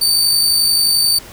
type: tone with amplitude modulation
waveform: sawtooth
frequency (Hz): 4579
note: D8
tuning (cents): -45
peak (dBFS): -7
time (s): 0.01-1.19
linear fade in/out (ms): 10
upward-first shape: sine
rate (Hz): 51.4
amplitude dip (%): 35
effects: pink hiss -37 dBFS RMS until 1.32 s